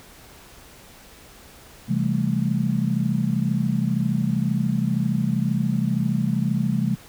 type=chord; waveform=sine; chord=A minor seventh; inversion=first; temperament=just; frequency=132 / 165 / 198 / 220 Hz; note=C3 / E3 / G3 / A3; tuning=+16 / +2 / +18 / 0 cents; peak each=-25 dBFS; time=1.88-6.96 s; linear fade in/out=20 ms; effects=pink hiss -47 dBFS RMS until 7.08 s